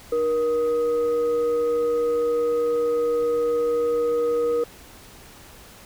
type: tone with frequency modulation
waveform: sine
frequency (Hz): 475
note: A#4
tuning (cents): +33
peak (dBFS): -19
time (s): 0.12-4.64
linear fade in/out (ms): 5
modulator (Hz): 779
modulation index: 0.33
effects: pink hiss -46 dBFS RMS until 5.85 s